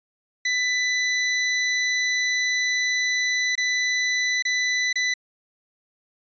sawtooth tone with dropouts, 1993 Hz, B6, 15 cents sharp, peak -17 dBFS, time 0.45-5.14 s, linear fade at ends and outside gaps 5 ms, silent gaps 3.554-3.577 / 4.424-4.451 / 4.929-4.956 s, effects resampled to 16000 Hz

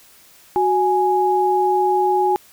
sine tone pair together, 369.5 / 832.4 Hz, F#4 / G#5, -2 / +4 cents, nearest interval octave + major second, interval 1406 cents, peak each -18 / -16 dBFS, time 0.56-2.36 s, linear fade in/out 0 ms, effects white hiss -49 dBFS RMS until 2.52 s

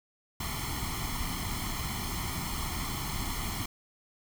pink noise with comb filter, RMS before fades -34 dBFS, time 0.4-3.66 s, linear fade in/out 5 ms, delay 0.94 ms, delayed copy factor +0.8, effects none

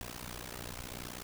pink noise with amplitude modulation, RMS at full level -40 dBFS, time 0.01-1.23 s, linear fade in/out 0 ms, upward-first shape sine, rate 60.6 Hz, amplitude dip 95%, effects none

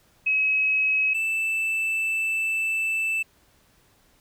sine / triangle tone pair in turn, 2558 / 2644 Hz, D#7 / E7, +47 / +5 cents, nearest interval minor second, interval 58 cents, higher second, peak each -19 / -21 dBFS, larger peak first, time 0.26-1.14 / 1.14-3.23 s, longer second, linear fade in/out 10 ms, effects pink hiss -61 dBFS RMS until 4.2 s

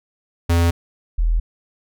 square / sine tone pair in turn, 85 / 40.98 Hz, F2 / E1, -46 / -9 cents, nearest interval octave + minor second, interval 1263 cents, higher first, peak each -14 dBFS, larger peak neither, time 0.49-0.71 / 1.18-1.4 s, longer neither, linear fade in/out 10 ms, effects none

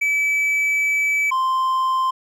triangle tone pair in turn, 2300 / 1043.6 Hz, D7 / C6, -37 / -5 cents, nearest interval octave + major second, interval 1368 cents, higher first, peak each -15 dBFS, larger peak neither, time 0.01-1.31 / 1.31-2.11 s, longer first, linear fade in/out 10 ms, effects none

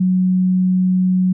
sine tone, 184.4 Hz, F#3, 6 cents flat, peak -12 dBFS, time 0-1.33 s, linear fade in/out 10 ms, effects none

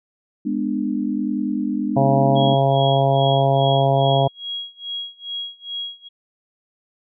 sine chord, G# diminished, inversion none, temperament just, 207.7 / 249.2 / 299 Hz, G#3 / B3 / D4, 0 / +16 / +31 cents, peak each -24 dBFS, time 0.45-2.55 s, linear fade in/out 10 ms
harmonic tone, 136.7 Hz, C#3, 24 cents flat, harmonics 1 / 2 / 3 / 4 / 5 / 6 / 7, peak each -18 / -29 / -25 / -22 / -18 / -26 / -28 dBFS, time 1.96-4.28 s, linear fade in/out 10 ms
sine tone with tremolo, 3300 Hz, G#7, 12 cents flat, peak -24 dBFS, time 2.35-6.09 s, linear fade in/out 20 ms, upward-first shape sine, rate 2.4 Hz, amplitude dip 95%
effects none

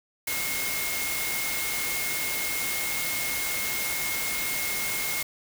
sine tone in noise, 2152 Hz, C7, 48 cents sharp, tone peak -32 dBFS, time 0.27-5.23 s, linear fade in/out 5 ms, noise white, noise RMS -30 dBFS, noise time 0.27-5.23 s, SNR -5 dB, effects none

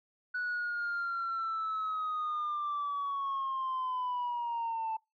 sine linear sweep, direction down, 1480 to 880 Hz, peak -30 dBFS, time 0.34-4.97 s, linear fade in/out 10 ms, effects noise-tail reverb RT60 0.2 s tail -23 dB re dry + tanh soft clip ceiling -29 dBFS

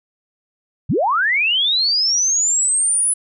sine linear sweep, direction up, 81.3 to 10100 Hz, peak -14 dBFS, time 0.89-3.14 s, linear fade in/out 10 ms, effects none

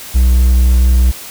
triangle tone with vibrato, 62 Hz, B1, 7 cents sharp, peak -4 dBFS, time 0.14-1.12 s, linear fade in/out 20 ms, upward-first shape triangle, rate 4.2 Hz, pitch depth 8 cents each way, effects white hiss -30 dBFS RMS until 1.3 s

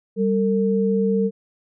sine tone pair together, 196 / 452.6 Hz, G3 / A4, 0 / +49 cents, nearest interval octave + major second, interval 1449 cents, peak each -19 / -20 dBFS, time 0.16-1.31 s, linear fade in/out 50 ms, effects none

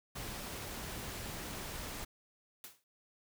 pink noise, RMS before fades -43 dBFS, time 0.15-2.05 s, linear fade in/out 10 ms
white noise with exponential decay, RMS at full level -45 dBFS, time 2.64-2.84 s, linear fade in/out 1 ms, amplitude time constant 43 ms
effects none

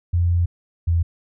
sine tone pair in turn, 86.7 / 84.38 Hz, F2 / E2, -12 / +41 cents, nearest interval unison, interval 47 cents, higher first, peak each -15 dBFS, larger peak neither, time 0.13-0.46 / 0.87-1.03 s, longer first, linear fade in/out 10 ms, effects none

